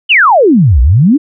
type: exponential two-way sweep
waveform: sine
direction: down then up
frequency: 3136 to 56.8 to 320.9 Hz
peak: -3 dBFS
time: 0.09-1.18 s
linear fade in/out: 20 ms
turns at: 0.81 s
effects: none